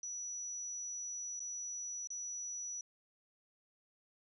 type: tone with dropouts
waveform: sine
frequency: 5890 Hz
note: F#8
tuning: 9 cents flat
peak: -40 dBFS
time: 0.03-2.81 s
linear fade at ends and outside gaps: 2 ms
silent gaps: 1.395-1.402 / 2.073-2.103 s
effects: none